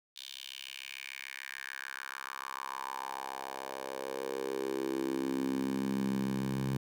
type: tone with high-pass filter sweep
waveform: 10% pulse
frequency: 66.8 Hz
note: C2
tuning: 36 cents sharp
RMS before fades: -37 dBFS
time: 0.16-6.77 s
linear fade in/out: 5 ms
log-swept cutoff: 3600 to 140 Hz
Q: 3.8
effects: none